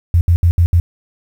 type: tone bursts at uneven times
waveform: sine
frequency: 85.7 Hz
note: F2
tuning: 32 cents flat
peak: -7 dBFS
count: 5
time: 0.14-0.21 / 0.28-0.36 / 0.43-0.51 / 0.58-0.66 / 0.73-0.8 s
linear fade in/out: 0 ms
effects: 7-bit